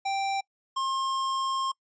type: tone pair in turn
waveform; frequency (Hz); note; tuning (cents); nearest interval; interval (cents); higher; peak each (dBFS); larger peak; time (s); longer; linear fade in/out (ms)
square; 784 / 1067.1; G5 / C6; 0 / +34; perfect fourth; 534; second; -27; neither; 0.05-0.41 / 0.76-1.72; second; 10
effects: noise-tail reverb RT60 0.1 s tail -25 dB re dry + resampled to 16000 Hz